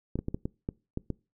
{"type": "clicks", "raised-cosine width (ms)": 3, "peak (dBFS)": -18, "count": 8, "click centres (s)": [0.156, 0.19, 0.284, 0.345, 0.455, 0.689, 0.974, 1.103], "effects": ["noise-tail reverb RT60 0.3 s tail -24 dB re dry"]}